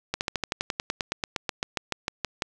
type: slowing click train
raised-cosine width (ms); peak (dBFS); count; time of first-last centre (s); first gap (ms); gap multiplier
0.2; -9; 21; 0.14-2.422; 69; 1.05
effects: none